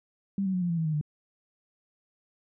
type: tone with pitch steps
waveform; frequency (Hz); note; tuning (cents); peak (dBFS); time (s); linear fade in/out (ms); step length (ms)
sine; 196.9 / 189.32 / 182.02 / 175.01 / 168.27 / 161.79 / 155.56 / 149.57; G3 / F#3 / F#3 / F3 / E3 / E3 / D#3 / D3; +8 / +40 / -28 / +4 / +36 / -32 / 0 / +32; -25; 0.38-1.012; 2; 79
effects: none